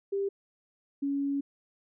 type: tone pair in turn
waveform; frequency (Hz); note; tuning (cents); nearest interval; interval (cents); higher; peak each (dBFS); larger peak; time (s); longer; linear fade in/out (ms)
sine; 396 / 280; G4 / C#4; +18 / +18; tritone; 600; first; -27; neither; 0.12-0.29 / 1.02-1.41; second; 10
effects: none